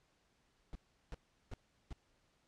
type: noise bursts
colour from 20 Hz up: brown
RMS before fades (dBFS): -44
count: 4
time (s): 0.73-1.928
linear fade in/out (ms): 0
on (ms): 22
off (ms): 370
effects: pink hiss -75 dBFS RMS until 2.47 s + low-pass 7000 Hz 12 dB/octave